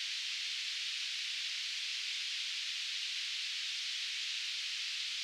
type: band-pass noise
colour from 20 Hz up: pink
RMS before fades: -39 dBFS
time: 0-5.23 s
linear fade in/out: 0 ms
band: 2600 to 4800 Hz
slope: 24 dB/octave
effects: none